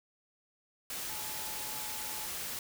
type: tone in noise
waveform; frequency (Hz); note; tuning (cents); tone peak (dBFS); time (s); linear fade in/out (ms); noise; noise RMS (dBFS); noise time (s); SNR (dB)
sine; 860; A5; -40; -48; 1.09-2.26; 2; white; -39; 0.9-2.59; -12
effects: none